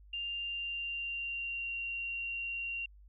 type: tone with pitch glide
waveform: sine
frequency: 2794 to 2759 Hz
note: F7 to F7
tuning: 0 to -22 cents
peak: -35 dBFS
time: 0.13-2.86 s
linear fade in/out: 5 ms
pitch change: -22 cents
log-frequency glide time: 0.29-1.75 s
effects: added 50 Hz sine -54 dBFS peak until 3.08 s